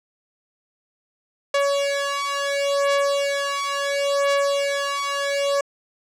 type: beating tone pair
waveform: sawtooth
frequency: 562 / 562.72 Hz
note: C#5 / C#5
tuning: +24 / +26 cents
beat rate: 0.72 Hz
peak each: -19 dBFS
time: 1.54-5.61 s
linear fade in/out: 5 ms
effects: low-pass 8000 Hz 12 dB/octave